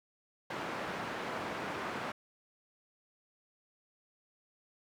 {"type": "band-pass noise", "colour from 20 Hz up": "white", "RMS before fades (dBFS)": -39, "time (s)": [0.5, 2.12], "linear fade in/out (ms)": 5, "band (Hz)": [130, 1400], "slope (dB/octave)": 12, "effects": []}